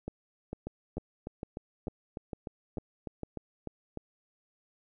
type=two click trains; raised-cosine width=2 ms; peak=-23 / -24 dBFS; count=8 / 12; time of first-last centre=0.08-3.233 / 0.67-3.973 s; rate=2.22 / 3.33 Hz; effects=none